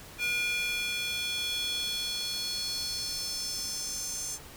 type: tone with high-pass filter sweep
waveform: square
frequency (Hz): 482.1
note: B4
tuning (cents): -42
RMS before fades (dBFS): -33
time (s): 0.18-4.39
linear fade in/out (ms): 50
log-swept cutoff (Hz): 2300 to 6600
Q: 4
effects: pink hiss -48 dBFS RMS until 4.56 s